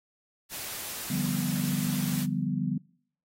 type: noise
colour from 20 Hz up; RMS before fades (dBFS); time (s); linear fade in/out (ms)
white; -37; 0.49-2.27; 50
type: chord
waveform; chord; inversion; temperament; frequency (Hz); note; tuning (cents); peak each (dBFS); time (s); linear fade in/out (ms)
sine; G dominant seventh; second; equal with one note detuned; 146.83 / 174.61 / 194.87 / 246.9; D3 / F3 / G3 / B3; 0 / 0 / -10 / 0; -32; 1.1-2.78; 5
effects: noise-tail reverb RT60 0.6 s tail -24 dB re dry + AAC 48 kbps